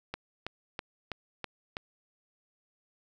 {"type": "click train", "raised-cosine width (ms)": 0.3, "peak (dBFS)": -19, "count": 6, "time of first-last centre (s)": [0.14, 1.769], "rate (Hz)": 3.07, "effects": []}